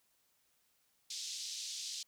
white band-pass noise, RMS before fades -43 dBFS, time 1.1-2.03 s, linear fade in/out 5 ms, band 3600 to 6300 Hz, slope 24 dB/octave, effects white hiss -75 dBFS RMS until 2.07 s

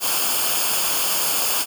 white noise with comb filter, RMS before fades -21 dBFS, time 0-1.66 s, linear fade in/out 50 ms, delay 0.51 ms, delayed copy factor -0.65, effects none

